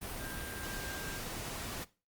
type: tone in noise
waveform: sine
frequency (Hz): 1591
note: G6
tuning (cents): +25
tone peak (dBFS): -45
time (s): 0.19-1.19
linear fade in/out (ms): 20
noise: pink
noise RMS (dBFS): -41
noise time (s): 0.01-1.85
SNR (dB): -7
effects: noise-tail reverb RT60 0.3 s tail -18 dB re dry + Opus 32 kbps